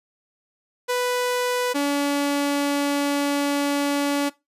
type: tone pair in turn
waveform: sawtooth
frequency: 494.9 / 285.2 Hz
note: B4 / C#4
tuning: +4 / +49 cents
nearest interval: minor seventh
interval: 955 cents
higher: first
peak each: -17 / -16 dBFS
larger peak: second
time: 0.88-1.74 / 1.74-4.3 s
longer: second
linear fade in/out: 20 ms
effects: noise-tail reverb RT60 0.2 s tail -19 dB re dry + resampled to 32000 Hz

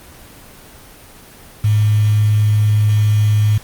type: tone with quantisation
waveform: sine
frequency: 106 Hz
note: G#2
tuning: 36 cents sharp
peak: -10 dBFS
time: 1.64-3.58 s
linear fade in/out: 5 ms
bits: 5
effects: pink hiss -40 dBFS RMS until 3.63 s + Opus 24 kbps

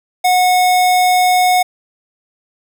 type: tone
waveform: square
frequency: 730 Hz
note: F#5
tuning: 24 cents flat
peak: -10 dBFS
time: 0.24-1.63 s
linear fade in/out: 10 ms
effects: none

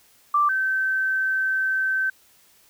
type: tone pair in turn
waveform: sine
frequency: 1174.7 / 1543.9 Hz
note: D6 / G6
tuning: 0 / -27 cents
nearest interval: perfect fourth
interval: 473 cents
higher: second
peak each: -16 / -20 dBFS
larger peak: first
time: 0.34-0.49 / 0.49-2.1 s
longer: second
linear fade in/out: 5 ms
effects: white hiss -57 dBFS RMS until 2.69 s

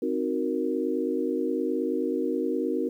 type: chord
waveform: sine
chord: C half-diminished seventh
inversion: none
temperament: equal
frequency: 261.6 / 311.1 / 370 / 466.2 Hz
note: C4 / Eb4 / Gb4 / Bb4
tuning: 0 / 0 / 0 / 0 cents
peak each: -30 dBFS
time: 0.02-2.89 s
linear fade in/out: 5 ms
effects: 10-bit

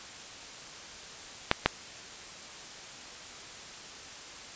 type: clicks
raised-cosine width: 0.3 ms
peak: -4 dBFS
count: 2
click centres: 1.514 / 1.66 s
effects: white hiss -45 dBFS RMS until 4.55 s + resampled to 16000 Hz

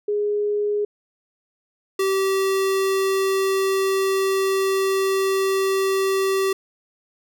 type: tone pair in turn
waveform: sine / square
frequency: 414.6 / 386.2 Hz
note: G#4 / G4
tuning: -3 / -26 cents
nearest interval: minor second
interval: 123 cents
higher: first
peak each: -19 dBFS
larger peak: neither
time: 0.08-0.85 / 1.99-6.53 s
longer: second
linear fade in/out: 5 ms
effects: none

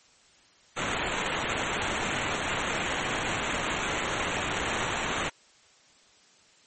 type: noise with sample-and-hold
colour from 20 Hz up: violet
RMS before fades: -30 dBFS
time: 0.76-5.3 s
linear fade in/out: 20 ms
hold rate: 4900 Hz
effects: white hiss -59 dBFS RMS until 6.66 s + MP3 32 kbps

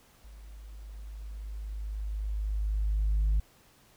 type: tone with level ramp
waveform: sine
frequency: 51.91 Hz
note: G#1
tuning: in tune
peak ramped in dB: -46 to -20 dBFS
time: 0.24-3.4 s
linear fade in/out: 5 ms
effects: tanh soft clip ceiling -21 dBFS + pink hiss -61 dBFS RMS until 3.96 s

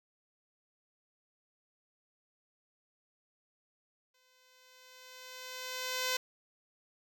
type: tone with exponential growth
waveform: 5% pulse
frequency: 510 Hz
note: C5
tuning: 44 cents flat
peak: -18 dBFS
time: 4.14-6.17 s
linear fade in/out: 5 ms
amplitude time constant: 440 ms
effects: none

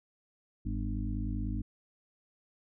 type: harmonic tone with a mistuned harmonic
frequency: 50.1 Hz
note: G1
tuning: 38 cents sharp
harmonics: 1 / 2 / 4 / 5 / 6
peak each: -34 / -37 / -40 / -41 / -42 dBFS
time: 0.65-1.62 s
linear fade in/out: 10 ms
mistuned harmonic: 2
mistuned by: +100 cents
effects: none

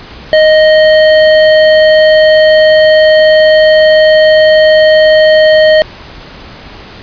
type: tone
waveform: square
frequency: 622.3 Hz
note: D#5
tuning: in tune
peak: -3 dBFS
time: 0.33-5.82 s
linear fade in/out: 0 ms
effects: pink hiss -30 dBFS RMS until 7.02 s + resampled to 11025 Hz

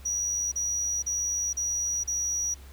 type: tone bursts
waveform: triangle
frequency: 5800 Hz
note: F#8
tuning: 35 cents flat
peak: -25 dBFS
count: 5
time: 0.05-2.544 s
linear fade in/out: 10 ms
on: 470 ms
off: 36 ms
effects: added 67 Hz sine -44 dBFS peak until 2.72 s + pink hiss -54 dBFS RMS until 2.72 s

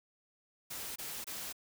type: noise bursts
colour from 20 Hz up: white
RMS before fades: -42 dBFS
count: 3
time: 0.7-1.528 s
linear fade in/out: 10 ms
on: 260 ms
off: 24 ms
effects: none

